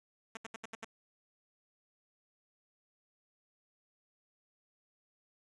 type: tone bursts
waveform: 5% pulse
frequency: 224 Hz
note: A3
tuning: 31 cents sharp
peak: -30 dBFS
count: 6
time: 0.35-0.847 s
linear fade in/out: 5 ms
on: 22 ms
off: 73 ms
effects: resampled to 22050 Hz + 11-bit